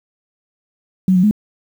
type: tone with pitch steps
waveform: sine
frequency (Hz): 186.9 / 181.3 / 211.1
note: F#3 / F#3 / G#3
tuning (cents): +18 / -35 / +29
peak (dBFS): -9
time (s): 1.08-1.311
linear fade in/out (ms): 2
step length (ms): 77
effects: 7-bit